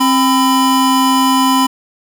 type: tone pair together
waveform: square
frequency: 264.7 / 1004 Hz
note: C4 / B5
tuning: +20 / +28 cents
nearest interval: octave + major seventh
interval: 2308 cents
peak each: -13 dBFS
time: 0-1.67 s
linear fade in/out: 10 ms
effects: none